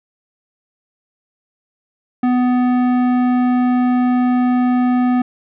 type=tone with tanh clipping; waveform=sine; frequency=248.9 Hz; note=B3; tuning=14 cents sharp; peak=-14 dBFS; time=2.23-5.22 s; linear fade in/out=5 ms; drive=14 dB; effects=none